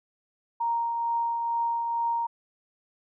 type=tone with tremolo; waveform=sine; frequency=932.3 Hz; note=A#5; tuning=in tune; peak=-23 dBFS; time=0.6-2.27 s; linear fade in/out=10 ms; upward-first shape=triangle; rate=2.2 Hz; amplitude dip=35%; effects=none